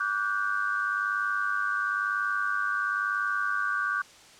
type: tone cluster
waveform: sine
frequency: 1157 / 1458 / 1559 Hz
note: D6 / F#6 / G6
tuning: -26 / -26 / -10 cents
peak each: -30 dBFS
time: 0-4.02 s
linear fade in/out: 5 ms
effects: white hiss -52 dBFS RMS until 4.39 s + low-pass 7000 Hz 12 dB/octave